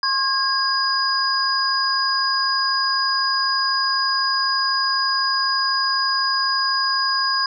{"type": "tone cluster", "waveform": "sine", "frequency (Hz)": [1073, 1631, 4934], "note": ["C6", "G#6", "D#8"], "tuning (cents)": [43, -32, -15], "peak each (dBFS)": [-22, -25, -20], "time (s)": [0.03, 7.46], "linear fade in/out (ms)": 2, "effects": []}